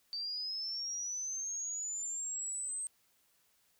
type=linear sweep; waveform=sine; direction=up; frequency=4600 to 8330 Hz; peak=-36 dBFS; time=0.13-2.87 s; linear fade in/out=0 ms; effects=white hiss -72 dBFS RMS until 3.79 s